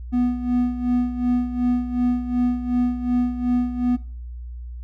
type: tone with tremolo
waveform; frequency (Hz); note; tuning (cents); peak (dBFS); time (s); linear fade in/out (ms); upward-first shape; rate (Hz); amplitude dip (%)
triangle; 246.2; B3; -5; -14; 0.12-3.97; 20; sine; 2.7; 70
effects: noise-tail reverb RT60 0.4 s tail -19 dB re dry + added 60 Hz sine -31 dBFS peak until 4.83 s